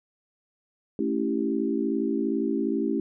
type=chord; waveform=sine; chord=A dominant seventh; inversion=none; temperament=equal; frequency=220 / 277.2 / 329.6 / 392 Hz; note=A3 / C#4 / E4 / G4; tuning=0 / 0 / 0 / 0 cents; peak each=-29 / -28 / -29 / -30 dBFS; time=0.99-3 s; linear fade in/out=2 ms; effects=none